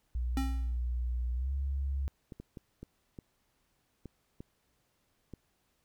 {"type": "tone with pitch glide", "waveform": "sine", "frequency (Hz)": [60.7, 68.53], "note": ["B1", "C#2"], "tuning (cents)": [-29, -19], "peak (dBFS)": -30, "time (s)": [0.15, 2.08], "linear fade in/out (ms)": 0, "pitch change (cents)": 210, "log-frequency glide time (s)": [1.34, 1.52]}
{"type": "tone with exponential decay", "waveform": "square", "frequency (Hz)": 267.8, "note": "C4", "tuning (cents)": 40, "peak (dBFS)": -30, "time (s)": [0.37, 0.78], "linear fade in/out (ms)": 1, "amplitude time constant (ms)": 88}
{"type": "clicks", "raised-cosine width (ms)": 3, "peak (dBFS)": -31, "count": 8, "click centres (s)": [2.322, 2.4, 2.572, 2.83, 3.188, 4.057, 4.405, 5.337]}
{"effects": ["pink hiss -75 dBFS RMS until 5.84 s"]}